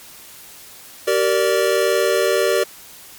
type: chord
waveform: square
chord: G minor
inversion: none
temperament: equal with one note detuned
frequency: 384.6 / 466.2 / 587.3 Hz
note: G4 / Bb4 / D5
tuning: -33 / 0 / 0 cents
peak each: -20 dBFS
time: 1.07-2.64 s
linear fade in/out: 10 ms
effects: white hiss -41 dBFS RMS until 3.18 s + MP3 96 kbps